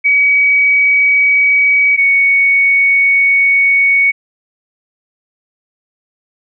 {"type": "tone pair in turn", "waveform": "sine", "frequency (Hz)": [2267, 2228], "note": ["C#7", "C#7"], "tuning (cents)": [38, 8], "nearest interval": "unison", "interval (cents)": 30, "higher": "first", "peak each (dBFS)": -7, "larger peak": "neither", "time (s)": [[0.04, 1.97], [1.97, 4.12]], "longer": "second", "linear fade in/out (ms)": 20, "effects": []}